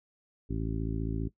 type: harmonic tone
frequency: 55 Hz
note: A1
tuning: in tune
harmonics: 1 / 2 / 3 / 4 / 5 / 6 / 7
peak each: -34 / -36 / -38 / -42 / -37 / -43 / -43 dBFS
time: 0.49-1.29 s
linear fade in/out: 20 ms
effects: noise-tail reverb RT60 0.1 s tail -17 dB re dry